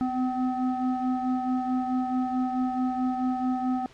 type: tone with frequency modulation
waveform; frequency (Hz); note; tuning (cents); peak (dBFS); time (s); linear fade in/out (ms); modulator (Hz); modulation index
sine; 253.2; B3; +43; -24; 0.01-3.86; 0; 511; 1.1
effects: pink hiss -53 dBFS RMS until 3.93 s + low-pass 5000 Hz 12 dB/octave